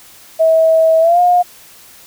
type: tone with pitch glide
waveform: sine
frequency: 646 to 712.7 Hz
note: E5 to F5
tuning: -35 to +35 cents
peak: -7 dBFS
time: 0.39-1.43 s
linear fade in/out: 20 ms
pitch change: +170 cents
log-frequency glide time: 1-1.2 s
effects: white hiss -41 dBFS RMS until 2.06 s